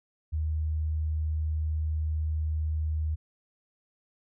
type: tone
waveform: sine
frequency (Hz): 77.78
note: D#2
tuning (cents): 0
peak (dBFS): -26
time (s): 0.32-3.16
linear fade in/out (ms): 20
effects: none